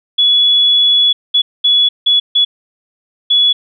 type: tone bursts at uneven times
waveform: sine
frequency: 3397 Hz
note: G#7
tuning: 38 cents sharp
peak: -7 dBFS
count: 6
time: 0.18-1.13 / 1.34-1.42 / 1.64-1.89 / 2.06-2.2 / 2.35-2.45 / 3.3-3.53 s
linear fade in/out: 10 ms
effects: none